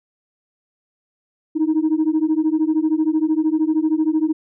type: beating tone pair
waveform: sine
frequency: 307.2 / 320.2 Hz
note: D#4 / D#4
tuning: -22 / +50 cents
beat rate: 13 Hz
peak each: -17 dBFS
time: 1.55-4.33 s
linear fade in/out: 20 ms
effects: tanh soft clip ceiling -11 dBFS